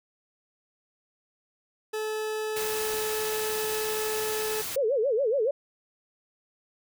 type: tone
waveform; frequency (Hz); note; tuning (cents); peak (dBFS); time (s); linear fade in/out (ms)
40% pulse; 432.4; A4; -30; -28; 1.93-4.62; 10
type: noise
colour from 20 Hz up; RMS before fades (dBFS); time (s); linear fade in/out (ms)
white; -34; 2.56-4.76; 5
type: clicks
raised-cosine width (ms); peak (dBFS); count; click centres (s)
1; -29 / -35; 2; 2.94 / 2.951
type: tone with vibrato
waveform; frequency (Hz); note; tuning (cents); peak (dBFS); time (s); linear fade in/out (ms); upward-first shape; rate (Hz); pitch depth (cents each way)
sine; 493.9; B4; 0; -22; 4.76-5.51; 5; sine; 7.1; 260
effects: none